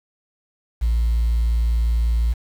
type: tone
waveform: sine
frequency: 57.2 Hz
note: A#1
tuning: 32 cents flat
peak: -14 dBFS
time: 0.81-2.34 s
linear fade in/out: 20 ms
effects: tanh soft clip ceiling -14 dBFS + 7-bit